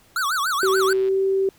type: tone with vibrato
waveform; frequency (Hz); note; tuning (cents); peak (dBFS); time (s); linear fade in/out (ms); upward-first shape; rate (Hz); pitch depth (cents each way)
square; 1300; E6; -24; -21; 0.16-0.93; 2; sine; 6.9; 290
type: click train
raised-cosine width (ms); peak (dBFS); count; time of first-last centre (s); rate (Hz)
0.3; -27; 57; 0.63-1.085; 123
type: tone with pitch glide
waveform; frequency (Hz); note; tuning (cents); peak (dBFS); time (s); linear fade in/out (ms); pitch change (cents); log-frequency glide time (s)
sine; 382.5 to 386.5; G4 to G4; -42 to -24; -17; 0.63-1.49; 2; +18; 0.96-1.22
effects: pink hiss -55 dBFS RMS until 1.58 s